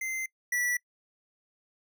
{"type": "tone pair in turn", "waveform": "square", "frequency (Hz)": [2076, 1954.6], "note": ["C7", "B6"], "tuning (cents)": [-14, -18], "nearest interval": "minor second", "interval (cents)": 104, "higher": "first", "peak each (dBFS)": [-32, -27], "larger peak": "second", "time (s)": [[0.01, 0.26], [0.52, 0.77]], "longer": "neither", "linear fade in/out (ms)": 5, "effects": ["noise-tail reverb RT60 0.1 s tail -24 dB re dry"]}